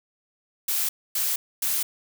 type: noise bursts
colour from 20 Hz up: blue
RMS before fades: -25 dBFS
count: 3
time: 0.68-1.83 s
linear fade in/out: 5 ms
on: 210 ms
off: 260 ms
effects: none